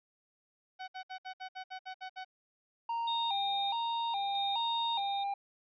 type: tone bursts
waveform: sawtooth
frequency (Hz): 750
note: F#5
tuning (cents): +23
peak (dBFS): -36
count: 10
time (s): 0.79-2.248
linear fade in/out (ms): 20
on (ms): 90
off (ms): 62
type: tone with vibrato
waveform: triangle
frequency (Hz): 861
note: A5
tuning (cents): -38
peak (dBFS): -30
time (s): 2.89-5.34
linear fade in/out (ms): 5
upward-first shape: square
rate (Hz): 1.2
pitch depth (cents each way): 130
type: tone with tremolo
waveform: sine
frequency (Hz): 3700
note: A#7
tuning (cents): -14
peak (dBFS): -34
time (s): 3.07-5.24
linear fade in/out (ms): 10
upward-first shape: square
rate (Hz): 0.78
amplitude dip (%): 45
effects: resampled to 11025 Hz